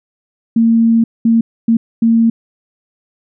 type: tone bursts at uneven times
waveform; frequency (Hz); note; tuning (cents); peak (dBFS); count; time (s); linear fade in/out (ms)
sine; 228.5; A#3; -34; -7; 4; 0.56-1.04 / 1.25-1.41 / 1.68-1.77 / 2.02-2.3; 5
effects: none